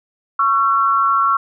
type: tone pair together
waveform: sine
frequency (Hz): 1108.7 / 1353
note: C#6 / E6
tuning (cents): 0 / +45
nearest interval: minor third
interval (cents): 345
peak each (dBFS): -15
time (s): 0.39-1.37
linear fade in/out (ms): 5
effects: none